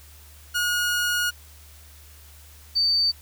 sawtooth / sine tone pair in turn, 1442 / 4586 Hz, F#6 / D8, -45 / -42 cents, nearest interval octave + minor sixth, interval 2003 cents, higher second, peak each -18 dBFS, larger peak neither, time 0.54-1.31 / 2.75-3.12 s, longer first, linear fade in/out 20 ms, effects added 74 Hz sine -47 dBFS peak until 3.21 s + white hiss -51 dBFS RMS until 3.21 s

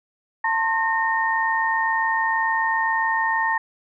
sine tone cluster, 895 / 1062 / 1837 Hz, A5 / C6 / A#6, +29 / +25 / -26 cents, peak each -22 / -28 / -22 dBFS, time 0.44-3.58 s, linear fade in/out 5 ms, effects none

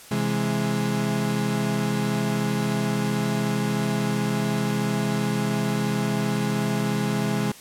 35% pulse chord, C augmented, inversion none, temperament equal with one note detuned, 131.49 / 164.81 / 207.7 Hz, C3 / E3 / G#3, +9 / 0 / 0 cents, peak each -26 / -27 / -23 dBFS, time 0.11-7.52 s, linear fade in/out 5 ms, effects white hiss -45 dBFS RMS until 7.6 s + low-pass 12000 Hz 12 dB/octave

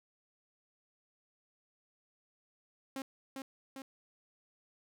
sawtooth tone with echo, 268.5 Hz, C4, 45 cents sharp, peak -34 dBFS, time 2.96-3.02 s, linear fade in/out 2 ms, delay 400 ms, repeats 2, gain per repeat -3 dB, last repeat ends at 3.82 s, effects none

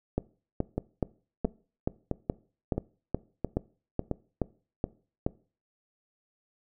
two click trains, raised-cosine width 2 ms, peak -13 / -15 dBFS, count 13 / 6, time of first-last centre 0.18-5.265 / 0.78-4.113 s, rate 2.36 / 1.5 Hz, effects noise-tail reverb RT60 0.4 s tail -21 dB re dry

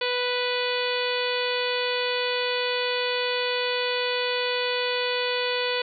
harmonic tone, 493.9 Hz, B4, in tune, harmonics 1 / 2 / 3 / 4 / 5 / 6 / 7 / 8 / 9, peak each -27 / -33 / -34 / -34 / -32 / -34 / -33 / -38 / -35 dBFS, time 0.01-5.82 s, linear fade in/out 5 ms, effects none

